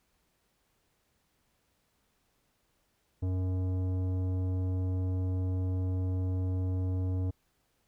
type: tone with tanh clipping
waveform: triangle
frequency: 92.5 Hz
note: F#2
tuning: in tune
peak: -30 dBFS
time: 3.22-7.31 s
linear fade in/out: 10 ms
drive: 17 dB
effects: pink hiss -74 dBFS RMS until 7.87 s